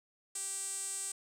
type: tone with band-pass filter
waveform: sawtooth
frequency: 390 Hz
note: G4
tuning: 9 cents flat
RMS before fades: -39 dBFS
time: 0.35-1.12 s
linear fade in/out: 5 ms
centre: 8200 Hz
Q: 8.6
effects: none